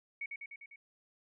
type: tone with echo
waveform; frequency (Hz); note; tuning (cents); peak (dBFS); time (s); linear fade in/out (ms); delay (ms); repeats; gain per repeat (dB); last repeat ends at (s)
sine; 2230; C#7; +10; -36; 0.21-0.26; 5; 100; 5; -3; 0.76
effects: none